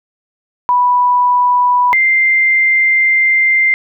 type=tone pair in turn; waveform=sine; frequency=985 / 2092 Hz; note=B5 / C7; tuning=-5 / -1 cents; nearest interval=octave + minor second; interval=1304 cents; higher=second; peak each=-8 dBFS; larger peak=neither; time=0.69-1.93 / 1.93-3.74 s; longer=second; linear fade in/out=0 ms; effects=none